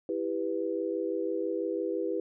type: chord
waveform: sine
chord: E minor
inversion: none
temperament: just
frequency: 329.6 / 395.6 / 494.4 Hz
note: E4 / G4 / B4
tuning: 0 / +16 / +2 cents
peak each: -33 dBFS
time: 0.09-2.2 s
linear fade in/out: 2 ms
effects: none